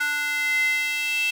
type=tone with high-pass filter sweep; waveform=square; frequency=294.4 Hz; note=D4; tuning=4 cents sharp; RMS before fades=-24 dBFS; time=0-1.31 s; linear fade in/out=10 ms; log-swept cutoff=1600 to 2700 Hz; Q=8.1; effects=none